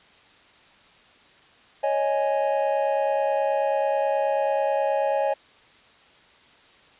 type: chord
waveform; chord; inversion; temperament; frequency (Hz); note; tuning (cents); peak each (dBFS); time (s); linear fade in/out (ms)
triangle; C# suspended second; none; just; 554.4 / 623.7 / 831.5; C#5 / D#5 / G#5; 0 / +4 / +2; -22 / -24 / -24; 1.83-5.34; 10
effects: white hiss -54 dBFS RMS until 6.99 s + resampled to 8000 Hz